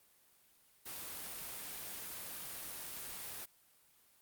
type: noise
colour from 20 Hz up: white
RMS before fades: -45 dBFS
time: 0.85-3.46 s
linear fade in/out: 20 ms
effects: white hiss -68 dBFS RMS until 4.21 s + Opus 32 kbps